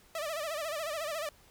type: tone with vibrato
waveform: sawtooth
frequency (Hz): 622.3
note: D#5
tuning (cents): 0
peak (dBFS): -30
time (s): 0.15-1.29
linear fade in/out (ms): 2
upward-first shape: sine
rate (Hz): 14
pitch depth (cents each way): 120
effects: pink hiss -61 dBFS RMS until 1.5 s